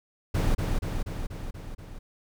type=noise with echo; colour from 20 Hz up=brown; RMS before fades=-23 dBFS; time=0.34-0.55 s; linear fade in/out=10 ms; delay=240 ms; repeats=6; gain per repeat=-3 dB; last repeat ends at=1.99 s; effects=none